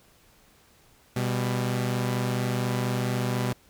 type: tone pair together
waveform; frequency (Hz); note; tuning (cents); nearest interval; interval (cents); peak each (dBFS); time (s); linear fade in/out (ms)
sawtooth; 124.3 / 198.57; B2 / G3; +12 / +23; minor sixth; 811; -22 / -27; 1.16-3.53; 5
effects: pink hiss -59 dBFS RMS until 3.69 s

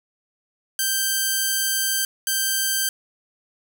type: tone bursts at uneven times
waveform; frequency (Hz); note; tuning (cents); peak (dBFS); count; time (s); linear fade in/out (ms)
5% pulse; 1566; G6; -2; -9; 2; 0.79-2.05 / 2.27-2.89; 2
effects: none

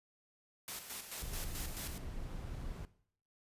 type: noise with tremolo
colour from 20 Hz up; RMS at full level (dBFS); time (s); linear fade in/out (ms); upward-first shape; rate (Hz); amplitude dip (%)
white; -43; 0.68-1.98; 0; square; 4.6; 55
type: noise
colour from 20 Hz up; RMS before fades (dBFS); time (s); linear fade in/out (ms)
brown; -43; 1.22-2.85; 0
effects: noise-tail reverb RT60 0.6 s tail -17 dB re dry + resampled to 32000 Hz

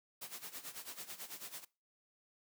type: noise with tremolo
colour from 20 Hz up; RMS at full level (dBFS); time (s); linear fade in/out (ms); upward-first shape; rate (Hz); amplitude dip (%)
white; -45; 0.21-1.65; 10; sine; 9.1; 80
effects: noise-tail reverb RT60 0.3 s tail -22 dB re dry + high-pass 150 Hz 12 dB/octave

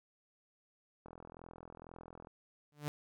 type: click train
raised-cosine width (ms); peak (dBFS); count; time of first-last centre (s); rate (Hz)
1; -37; 52; 1.06-2.271; 42.1
type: tone with exponential growth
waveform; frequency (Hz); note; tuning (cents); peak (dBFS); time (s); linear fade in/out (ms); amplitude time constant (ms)
sawtooth; 147.5; D3; +8; -29; 2.72-2.88; 0; 33
effects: none

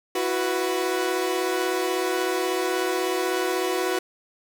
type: chord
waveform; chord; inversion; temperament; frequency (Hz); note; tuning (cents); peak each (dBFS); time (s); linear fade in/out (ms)
sawtooth; E suspended second; none; equal with one note detuned; 333.7 / 370 / 493.9; E4 / F#4 / B4; +21 / 0 / 0; -26 / -21 / -25; 0.15-3.99; 5
effects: 9-bit

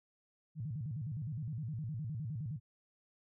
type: tone with vibrato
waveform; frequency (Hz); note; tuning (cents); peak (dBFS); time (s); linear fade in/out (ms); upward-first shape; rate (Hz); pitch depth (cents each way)
sine; 132.4; C3; +21; -37; 0.55-2.6; 50; square; 9.7; 280
effects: none

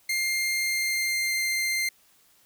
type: tone with pitch glide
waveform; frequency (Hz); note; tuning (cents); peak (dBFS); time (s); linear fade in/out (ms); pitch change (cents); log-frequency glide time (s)
sawtooth; 2111 to 2095; C7 to C7; +15 to +2; -21; 0.09-1.89; 5; -13; 0.6-1.44
effects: white hiss -61 dBFS RMS until 2.45 s

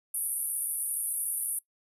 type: band-pass noise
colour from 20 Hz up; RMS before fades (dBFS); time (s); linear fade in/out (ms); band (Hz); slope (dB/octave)
white; -32; 0.14-1.59; 5; 9300 to 12000; 96
effects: noise-tail reverb RT60 0.1 s tail -21 dB re dry

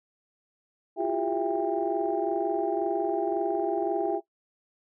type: tone cluster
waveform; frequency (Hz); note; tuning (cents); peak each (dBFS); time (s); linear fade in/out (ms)
sine; 337.6 / 359.6 / 403.2 / 666 / 798; E4 / F#4 / G4 / E5 / G5; +41 / -49 / +49 / +18 / +31; -31; 0.96-4.21; 50
effects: noise-tail reverb RT60 0.1 s tail -19 dB re dry + tanh soft clip ceiling -14 dBFS

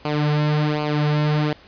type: tone with flanger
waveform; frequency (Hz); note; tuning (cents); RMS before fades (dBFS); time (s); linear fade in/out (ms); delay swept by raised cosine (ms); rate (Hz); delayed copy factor
sawtooth; 150; D3; +37; -20; 0.05-1.53; 2; 0.55 to 4.15; 1.3; -0.7
effects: pink hiss -48 dBFS RMS until 1.67 s + resampled to 11025 Hz

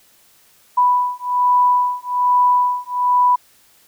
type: beating tone pair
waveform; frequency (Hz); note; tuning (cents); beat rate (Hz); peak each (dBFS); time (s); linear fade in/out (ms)
sine; 987.8 / 989; B5 / B5; 0 / +2; 1.2; -16; 0.77-3.36; 10
effects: white hiss -53 dBFS RMS until 3.87 s

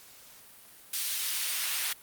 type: noise with high-pass filter sweep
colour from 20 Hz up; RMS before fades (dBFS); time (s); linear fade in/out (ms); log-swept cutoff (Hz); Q
pink; -31; 0.93-1.93; 5; 3900 to 1900; 0.73
effects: white hiss -53 dBFS RMS until 2.02 s + Opus 48 kbps

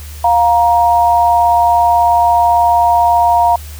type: tone pair together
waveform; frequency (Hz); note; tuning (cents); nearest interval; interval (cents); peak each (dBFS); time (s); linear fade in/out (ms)
sine; 702.7 / 941; F5 / A#5; +10 / +16; perfect fourth; 506; -10; 0.24-3.56; 5
effects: added 75 Hz sine -27 dBFS peak until 3.79 s + white hiss -36 dBFS RMS until 3.79 s

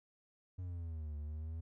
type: exponential two-way sweep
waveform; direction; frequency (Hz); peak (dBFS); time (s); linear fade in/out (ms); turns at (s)
triangle; down then up; 92.5 to 73.42 to 82.5; -38; 0.58-1.61; 10; 1.17
effects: none

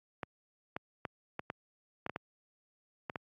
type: clicks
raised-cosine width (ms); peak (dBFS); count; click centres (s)
0.5; -21; 10; 0.232 / 0.765 / 1.052 / 1.394 / 1.501 / 2.064 / 2.096 / 2.161 / 3.098 / 3.158
effects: high-pass 100 Hz 12 dB/octave + AAC 48 kbps

